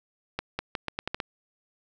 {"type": "accelerating click train", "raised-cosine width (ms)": 0.3, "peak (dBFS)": -13, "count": 8, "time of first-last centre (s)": [0.39, 1.202], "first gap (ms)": 200, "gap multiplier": 0.81, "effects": []}